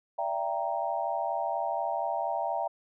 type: chord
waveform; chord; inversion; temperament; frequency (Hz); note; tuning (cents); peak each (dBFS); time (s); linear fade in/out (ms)
sine; E half-diminished seventh; third; equal with one note detuned; 587.3 / 671.6 / 784 / 932.3; D5 / E5 / G5 / Bb5; 0 / +32 / 0 / 0; -36 / -32 / -33 / -34; 0.18-2.68; 10
effects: none